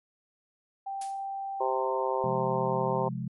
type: tone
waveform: sine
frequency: 784 Hz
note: G5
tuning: in tune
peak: -32 dBFS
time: 0.86-2.03 s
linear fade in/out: 10 ms
type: noise with exponential decay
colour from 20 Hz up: blue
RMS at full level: -37 dBFS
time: 1.01-1.26 s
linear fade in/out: 5 ms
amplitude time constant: 54 ms
type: harmonic tone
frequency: 130.5 Hz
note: C3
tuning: 4 cents flat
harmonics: 3 / 4 / 5 / 6 / 7 / 8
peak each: -32 / -31 / -36 / -36 / -31 / -36 dBFS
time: 1.6-3.09 s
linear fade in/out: 10 ms
type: chord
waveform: sine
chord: F minor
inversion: second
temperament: just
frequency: 130.96 / 174.61 / 209.5 Hz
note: C3 / F3 / Ab3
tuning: +2 / 0 / +15 cents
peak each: -34 / -36 / -37 dBFS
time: 2.24-3.28 s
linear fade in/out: 2 ms
effects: MP3 48 kbps